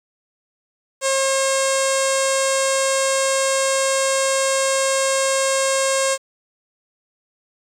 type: tone with low-pass filter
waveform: sawtooth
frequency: 538 Hz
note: C5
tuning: 48 cents sharp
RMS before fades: -19 dBFS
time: 1.01-6.18 s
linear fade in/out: 50 ms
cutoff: 7900 Hz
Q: 5.2
effects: 8-bit